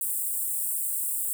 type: high-pass noise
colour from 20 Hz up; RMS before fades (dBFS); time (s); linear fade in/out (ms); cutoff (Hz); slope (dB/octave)
pink; -29; 0.01-1.33; 0; 7900; 96
effects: none